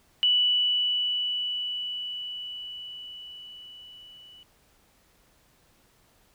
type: tone with level ramp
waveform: sine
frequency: 2960 Hz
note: F#7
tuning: in tune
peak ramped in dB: -18 to -48 dBFS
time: 0.23-4.43 s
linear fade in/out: 0 ms
effects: pink hiss -63 dBFS RMS until 6.34 s